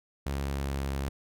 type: tone with pitch glide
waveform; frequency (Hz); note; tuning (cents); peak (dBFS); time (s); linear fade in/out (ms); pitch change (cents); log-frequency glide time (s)
sawtooth; 69.3 to 68.46; C#2 to C#2; 0 to -21; -26; 0.26-1.09; 5; -21; 0.44-0.91
effects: none